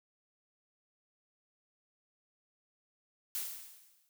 blue noise with exponential decay, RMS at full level -35 dBFS, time 3.35-4.09 s, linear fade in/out 0 ms, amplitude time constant 160 ms, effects none

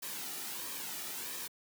white noise with flanger, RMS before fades -41 dBFS, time 0.02-1.48 s, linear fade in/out 10 ms, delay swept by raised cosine 1.4 to 1.92 ms, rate 1.5 Hz, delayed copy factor -0.5, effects high-pass 150 Hz 12 dB/octave

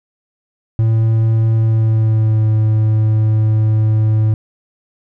triangle tone with pitch glide, 111.9 to 108.78 Hz, A2 to A2, +30 to -19 cents, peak -8 dBFS, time 0.79-4.34 s, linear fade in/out 0 ms, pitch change -49 cents, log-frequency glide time 1.56-2.48 s, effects none

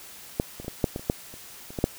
clicks, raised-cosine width 2 ms, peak -9 / -24 / -28 / -18 / -7 / -17 / -27 / -8 / -30 / -28 / -16 / -6 dBFS, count 12, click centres 0.399 / 0.6 / 0.646 / 0.681 / 0.842 / 0.961 / 0.995 / 1.099 / 1.34 / 1.705 / 1.788 / 1.841 s, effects white hiss -45 dBFS RMS until 1.98 s

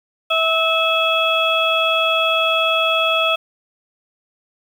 harmonic tone with a mistuned harmonic, 650 Hz, E5, 24 cents flat, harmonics 1 / 2 / 4 / 5, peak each -20 / -20 / -20 / -20 dBFS, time 0.3-3.36 s, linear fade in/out 10 ms, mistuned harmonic 5, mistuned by +48 cents, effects 7-bit

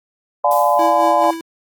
sine chord, D diminished seventh, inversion none, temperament just, 587.3 / 704.8 / 845.8 / 1014.9 Hz, D5 / F5 / Ab5 / Cb6, 0 / +16 / +31 / +47 cents, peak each -17 dBFS, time 0.44-1.31 s, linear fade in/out 5 ms
violet noise with exponential decay, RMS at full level -26 dBFS, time 0.51-1.3 s, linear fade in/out 2 ms, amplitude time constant 170 ms
square tone with tremolo, 329.2 Hz, E4, 2 cents flat, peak -20 dBFS, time 0.79-1.41 s, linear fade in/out 2 ms, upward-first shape sine, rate 4.6 Hz, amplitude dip 60%
effects AAC 64 kbps

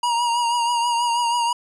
square tone with vibrato, 948 Hz, A#5, 29 cents sharp, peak -19 dBFS, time 0.03-1.53 s, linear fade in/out 5 ms, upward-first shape triangle, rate 6.2 Hz, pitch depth 45 cents each way, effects resampled to 24000 Hz

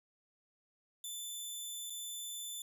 15% pulse tone with dropouts, 3519 Hz, A7, in tune, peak -34 dBFS, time 1.04-2.62 s, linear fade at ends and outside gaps 2 ms, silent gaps 1.899-1.903 s, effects none

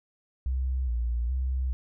sine tone with vibrato, 61.7 Hz, B1, 1 cent flat, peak -25 dBFS, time 0.46-1.73 s, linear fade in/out 0 ms, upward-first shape square, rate 1.2 Hz, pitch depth 79 cents each way, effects none

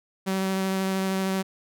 sawtooth tone with vibrato, 190.9 Hz, G3, 46 cents flat, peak -20 dBFS, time 0.26-1.43 s, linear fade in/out 20 ms, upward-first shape triangle, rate 13 Hz, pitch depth 12 cents each way, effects none

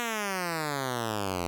5% pulse exponential sweep, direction down, 242.1 to 84 Hz, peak -18 dBFS, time 0-1.47 s, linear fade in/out 0 ms, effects none

